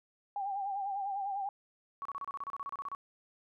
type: tone with vibrato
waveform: sine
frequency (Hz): 793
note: G5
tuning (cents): +20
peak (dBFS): -33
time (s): 0.36-1.49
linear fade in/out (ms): 2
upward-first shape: sine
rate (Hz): 10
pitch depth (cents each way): 60
type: tone bursts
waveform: sine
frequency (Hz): 1120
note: C#6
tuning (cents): +18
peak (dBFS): -36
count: 15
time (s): 2.02-2.949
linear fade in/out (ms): 0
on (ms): 33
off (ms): 31
effects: none